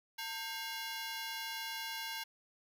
15% pulse ring-modulated tone, 1244.5 Hz, D#6, in tune, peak -30 dBFS, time 0.18-2.24 s, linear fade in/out 10 ms, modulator 342 Hz, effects none

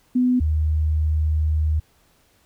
sine tone pair in turn, 250 / 77.35 Hz, B3 / D#2, +21 / -10 cents, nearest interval octave + minor sixth, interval 2031 cents, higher first, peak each -15 / -17 dBFS, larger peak first, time 0.15-0.4 / 0.4-1.8 s, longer second, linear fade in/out 10 ms, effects pink hiss -60 dBFS RMS until 2.45 s

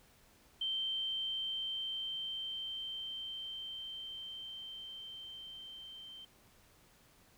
sine tone with level ramp, 3122 Hz, G7, 8 cents flat, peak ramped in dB -33 to -48 dBFS, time 0.61-6.25 s, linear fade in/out 5 ms, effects pink hiss -65 dBFS RMS until 7.37 s

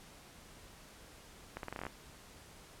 accelerating click train, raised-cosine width 0.5 ms, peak -25 dBFS, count 10, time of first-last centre 1.57-1.867 s, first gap 62 ms, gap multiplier 0.83, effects pink hiss -56 dBFS RMS until 2.8 s + low-pass 12000 Hz 12 dB/octave

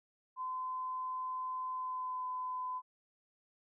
sine tone with pitch glide, 1024 to 1012.8 Hz, C6 to B5, -38 to +43 cents, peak -36 dBFS, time 0.36-2.82 s, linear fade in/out 50 ms, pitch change -19 cents, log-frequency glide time 1.72-2.27 s, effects none

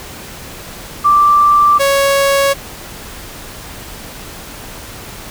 sine / sawtooth tone pair in turn, 1174.7 / 554.4 Hz, D6 / C#5, 0 / 0 cents, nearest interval octave + minor second, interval 1300 cents, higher first, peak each -6 dBFS, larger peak neither, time 1.04-1.79 / 1.79-2.54 s, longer neither, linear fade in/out 20 ms, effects pink hiss -31 dBFS RMS until 5.3 s

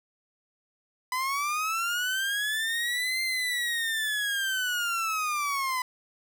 30% pulse linear two-way sweep, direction up then down, 1001 to 2093 to 1001 Hz, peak -24 dBFS, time 1.12-5.82 s, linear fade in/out 2 ms, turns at 3.22 s, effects none

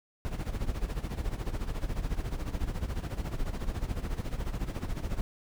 brown noise with tremolo, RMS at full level -30 dBFS, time 0.25-5.21 s, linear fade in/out 0 ms, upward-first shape sine, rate 14 Hz, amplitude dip 75%, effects none

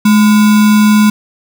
sine tone with sample-and-hold, 211.8 Hz, G#3, 34 cents sharp, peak -4 dBFS, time 0.05-1.1 s, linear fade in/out 5 ms, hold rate 1225 Hz, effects none

